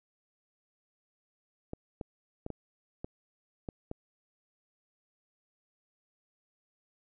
clicks, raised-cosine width 2 ms, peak -24 dBFS, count 7, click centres 1.734 / 2.012 / 2.464 / 2.503 / 3.045 / 3.688 / 3.914 s, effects none

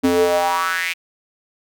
square tone with high-pass filter sweep, 87.31 Hz, F2, in tune, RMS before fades -18 dBFS, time 0.03-0.94 s, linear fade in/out 20 ms, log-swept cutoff 280 to 2500 Hz, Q 5.1, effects none

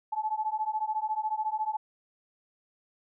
sine beating tone pair, 857 / 871 Hz, A5 / A5, -46 / -18 cents, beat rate 14 Hz, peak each -31 dBFS, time 0.12-1.77 s, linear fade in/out 10 ms, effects none

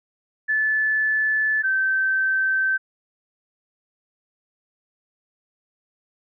sine tone pair in turn, 1738 / 1548.4 Hz, A6 / G6, -22 / -22 cents, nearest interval major second, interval 200 cents, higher first, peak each -18 dBFS, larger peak neither, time 0.48-1.63 / 1.63-2.78 s, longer neither, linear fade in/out 20 ms, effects none

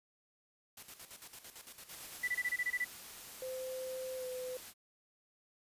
white noise with tremolo, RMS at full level -50 dBFS, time 0.77-2.55 s, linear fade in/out 5 ms, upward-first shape square, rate 8.9 Hz, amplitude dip 65%
white noise, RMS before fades -50 dBFS, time 1.87-4.74 s, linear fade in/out 50 ms
sine tone bursts, 1975.5 Hz, B6, in tune, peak -31 dBFS, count 9, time 2.23-2.847 s, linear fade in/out 10 ms, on 49 ms, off 22 ms
sine tone with pitch glide, 517 to 507.2 Hz, C5 to B4, -21 to +46 cents, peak -39 dBFS, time 3.42-4.57 s, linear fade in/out 2 ms, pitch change -33 cents, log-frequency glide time 4.17-4.25 s
effects resampled to 32000 Hz

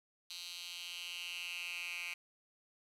10% pulse tone with high-pass filter sweep, 174.61 Hz, F3, in tune, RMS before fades -44 dBFS, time 0.3-2.14 s, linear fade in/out 5 ms, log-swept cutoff 3700 to 2300 Hz, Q 4.7, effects resampled to 32000 Hz + 10-bit

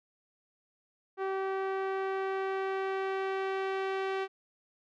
sawtooth tone with low-pass filter sweep, 384.9 Hz, G4, 32 cents flat, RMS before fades -33 dBFS, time 1.17-4.28 s, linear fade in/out 50 ms, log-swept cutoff 1500 to 2700 Hz, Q 0.99, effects none

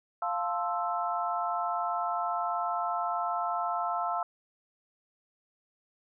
sine chord, F major seventh, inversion none, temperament equal, 698.5 / 880 / 1046.5 / 1318.5 Hz, F5 / A5 / C6 / E6, 0 / 0 / 0 / 0 cents, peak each -32 / -35 / -36 / -33 dBFS, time 0.22-4.23 s, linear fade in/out 2 ms, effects none

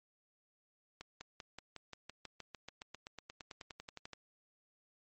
accelerating click train, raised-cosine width 0.2 ms, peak -29 dBFS, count 25, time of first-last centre 1.01-4.133 s, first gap 200 ms, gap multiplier 0.96, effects MP3 32 kbps

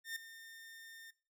sawtooth tone with ADSR envelope, 1815 Hz, A#6, 47 cents flat, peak -34 dBFS, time 0.04-1.11 s, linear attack 120 ms, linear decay 6 ms, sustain -14 dB, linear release 11 ms, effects noise-tail reverb RT60 0.4 s tail -21 dB re dry

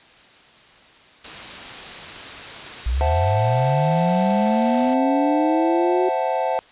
white noise, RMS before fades -34 dBFS, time 1.24-4.94 s, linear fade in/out 5 ms
sine linear sweep, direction up, 56.1 to 371 Hz, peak -18 dBFS, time 2.86-6.09 s, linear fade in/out 5 ms
triangle chord, F# half-diminished seventh, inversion second, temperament equal, 523.3 / 659.3 / 740 / 880 Hz, C5 / E5 / F#5 / A5, 0 / 0 / 0 / 0 cents, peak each -23 dBFS, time 3.01-6.59 s, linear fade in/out 0 ms
effects white hiss -49 dBFS RMS until 6.71 s + resampled to 8000 Hz

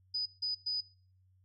sine tone bursts at uneven times, 4978 Hz, D#8, in tune, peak -31 dBFS, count 3, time 0.14-0.26 / 0.42-0.55 / 0.66-0.81 s, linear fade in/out 10 ms, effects noise-tail reverb RT60 0.5 s tail -23 dB re dry + added 93 Hz sine -64 dBFS peak until 1.44 s

